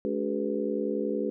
harmonic tone with a mistuned harmonic, 70.9 Hz, C#2, 40 cents sharp, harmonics 3 / 4 / 5 / 6 / 7, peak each -33 / -33 / -33 / -33 / -33 dBFS, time 0.05-1.3 s, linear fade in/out 0 ms, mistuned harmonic 5, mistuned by +95 cents, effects none

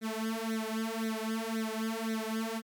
sawtooth tone with flanger, 222.5 Hz, A3, 20 cents sharp, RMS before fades -34 dBFS, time 0.01-2.62 s, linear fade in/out 50 ms, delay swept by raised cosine 0.5 to 3.9 ms, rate 1.9 Hz, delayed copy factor +1, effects MP3 96 kbps

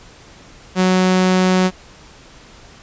sawtooth tone, 185 Hz, F#3, in tune, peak -8 dBFS, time 0.75-1.71 s, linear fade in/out 50 ms, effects pink hiss -43 dBFS RMS until 2.82 s + resampled to 16000 Hz

